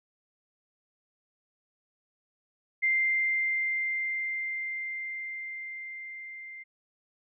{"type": "tone with level ramp", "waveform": "sine", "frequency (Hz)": 2093, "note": "C7", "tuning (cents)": 0, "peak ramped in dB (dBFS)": [-22, -41], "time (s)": [2.82, 6.64], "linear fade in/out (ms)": 20, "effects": []}